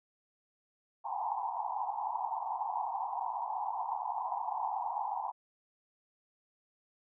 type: band-pass noise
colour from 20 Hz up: pink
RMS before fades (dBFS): -36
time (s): 1.04-5.32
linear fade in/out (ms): 20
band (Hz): 750 to 1000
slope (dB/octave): 96
effects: none